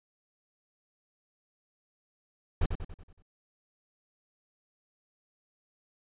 brown noise with echo, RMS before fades -25 dBFS, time 2.61-2.66 s, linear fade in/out 5 ms, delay 94 ms, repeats 6, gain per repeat -6 dB, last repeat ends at 3.224 s, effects resampled to 8000 Hz

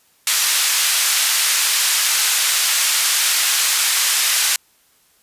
white band-pass noise, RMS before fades -17 dBFS, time 0.27-4.56 s, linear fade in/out 2 ms, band 1400 to 10000 Hz, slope 12 dB/octave, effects white hiss -57 dBFS RMS until 5.22 s + resampled to 32000 Hz

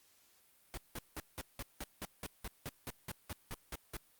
pink noise bursts, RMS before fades -42 dBFS, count 16, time 0.74-3.968 s, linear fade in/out 0 ms, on 33 ms, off 180 ms, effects white hiss -68 dBFS RMS until 4.19 s + Opus 48 kbps

